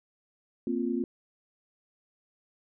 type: chord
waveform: sine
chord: Bb suspended second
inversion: none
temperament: just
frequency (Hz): 233.1 / 262.2 / 349.6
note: Bb3 / C4 / F4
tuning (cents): 0 / +4 / +2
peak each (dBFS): -31 / -31 / -32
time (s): 0.67-1.04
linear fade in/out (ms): 2
effects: none